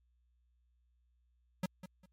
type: tone with echo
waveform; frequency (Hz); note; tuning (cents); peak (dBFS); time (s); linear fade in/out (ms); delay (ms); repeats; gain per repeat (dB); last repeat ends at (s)
square; 184.1; F#3; -8; -32; 1.63-1.66; 5; 200; 2; -13; 2.06
effects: added 60 Hz sine -70 dBFS peak until 2.12 s + MP3 64 kbps

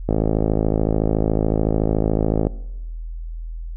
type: click train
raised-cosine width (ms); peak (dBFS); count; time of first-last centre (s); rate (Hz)
2; -5; 129; 0.09-2.469; 53.8
effects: noise-tail reverb RT60 1.0 s tail -21 dB re dry + added 41 Hz sine -27 dBFS peak until 3.76 s

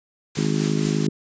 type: noise with tremolo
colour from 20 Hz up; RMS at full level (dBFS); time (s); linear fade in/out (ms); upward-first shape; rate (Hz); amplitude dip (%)
white; -29; 0.35-1.07; 5; triangle; 4.3; 45
type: harmonic tone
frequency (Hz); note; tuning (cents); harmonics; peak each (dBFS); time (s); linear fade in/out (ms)
51.91; G#1; 0; 3 / 4 / 5 / 6 / 7 / 8; -23 / -25 / -27 / -29 / -30 / -31; 0.37-1.09; 5
effects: resampled to 16000 Hz

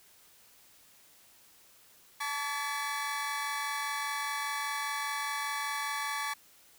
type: tone cluster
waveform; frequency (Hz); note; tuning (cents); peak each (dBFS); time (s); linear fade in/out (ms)
30% pulse; 873 / 1143 / 1701 / 2003; A5 / D6 / G#6 / B6; -14 / -47 / +41 / +24; -35 / -33 / -38 / -39; 2.2-6.34; 10
effects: white hiss -60 dBFS RMS until 6.78 s

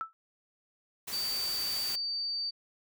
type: tone with exponential decay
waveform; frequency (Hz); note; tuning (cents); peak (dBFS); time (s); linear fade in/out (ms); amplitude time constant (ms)
sine; 1318.5; E6; 0; -28; 0.01-0.13; 0; 25
type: noise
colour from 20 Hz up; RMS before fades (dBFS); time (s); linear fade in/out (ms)
white; -39; 1.07-1.96; 10
type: tone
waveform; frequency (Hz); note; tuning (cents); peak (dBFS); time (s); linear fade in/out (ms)
sine; 4612; D8; -32; -31; 1.12-2.51; 20
effects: none

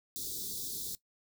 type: band-stop noise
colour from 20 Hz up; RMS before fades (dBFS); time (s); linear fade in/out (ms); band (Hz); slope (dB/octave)
white; -39; 0.16-0.95; 0; 470 to 3500; 96
effects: noise-tail reverb RT60 0.1 s tail -18 dB re dry

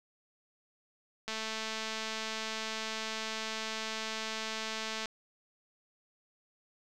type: click train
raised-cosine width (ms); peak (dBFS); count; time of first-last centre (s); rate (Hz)
0.2; -20; 832; 1.28-5.057; 220
effects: none

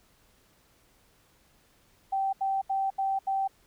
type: tone bursts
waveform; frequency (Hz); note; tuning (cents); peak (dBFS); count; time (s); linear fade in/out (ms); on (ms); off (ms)
sine; 777; G5; -16; -25; 5; 2.12-3.478; 10; 210; 77
effects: pink hiss -64 dBFS RMS until 3.66 s

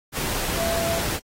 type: tone in noise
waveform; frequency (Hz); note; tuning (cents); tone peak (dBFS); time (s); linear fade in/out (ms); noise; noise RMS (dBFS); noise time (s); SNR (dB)
sine; 669; E5; +25; -24; 0.56-1.01; 50; pink; -27; 0.12-1.2; 0
effects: AAC 48 kbps

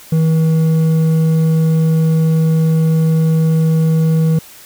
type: tone with hard clipping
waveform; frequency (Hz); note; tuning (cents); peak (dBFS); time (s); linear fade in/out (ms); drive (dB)
sine; 160.4; E3; -47; -11; 0.12-4.39; 5; 5
effects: white hiss -39 dBFS RMS until 4.65 s

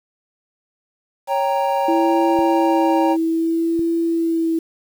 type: chord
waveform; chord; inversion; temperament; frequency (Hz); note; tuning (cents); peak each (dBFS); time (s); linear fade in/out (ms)
triangle; G diminished; second; equal with one note detuned; 554.4 / 788.1 / 932.3; Db5 / G5 / Bb5; 0 / +9 / 0; -19; 1.27-3.17; 50
type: tone with vibrato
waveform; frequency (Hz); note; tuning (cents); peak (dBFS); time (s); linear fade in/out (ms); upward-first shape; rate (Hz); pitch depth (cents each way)
sine; 329.6; E4; 0; -16; 1.88-4.59; 5; sine; 0.61; 21
type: clicks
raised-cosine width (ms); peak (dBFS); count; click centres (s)
3; -20; 2; 2.39 / 3.793
effects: 7-bit

